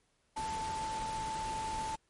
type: tone in noise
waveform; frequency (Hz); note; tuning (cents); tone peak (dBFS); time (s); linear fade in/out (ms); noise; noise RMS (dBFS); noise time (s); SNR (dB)
sine; 880; A5; 0; -35; 0.36-1.96; 10; pink; -43; 0.36-1.96; +5
effects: pink hiss -74 dBFS RMS until 2.09 s + MP3 48 kbps